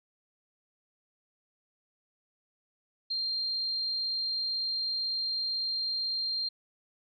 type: tone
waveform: sine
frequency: 4186 Hz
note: C8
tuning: in tune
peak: -29 dBFS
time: 3.1-6.49 s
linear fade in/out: 10 ms
effects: none